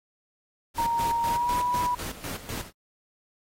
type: noise with tremolo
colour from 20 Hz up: pink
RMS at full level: -35 dBFS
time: 0.74-2.72 s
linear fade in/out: 50 ms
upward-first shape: square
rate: 4 Hz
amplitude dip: 70%
type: tone with pitch glide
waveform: sine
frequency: 932.3 to 980.3 Hz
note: A#5 to B5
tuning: 0 to -13 cents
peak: -23 dBFS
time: 0.78-1.95 s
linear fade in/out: 5 ms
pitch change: +87 cents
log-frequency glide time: 1.27-1.55 s
effects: AAC 48 kbps